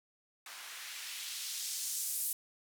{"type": "noise with band-pass filter sweep", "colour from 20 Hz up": "blue", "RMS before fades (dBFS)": -40, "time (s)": [0.46, 2.33], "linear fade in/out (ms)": 2, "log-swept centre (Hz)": [1200, 11000], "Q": 1, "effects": []}